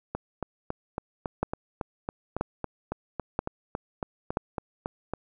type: two click trains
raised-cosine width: 1 ms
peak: -11 / -16 dBFS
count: 4 / 19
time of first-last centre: 1.43-4.371 / 0.15-5.136 s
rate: 1.02 / 3.61 Hz
effects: none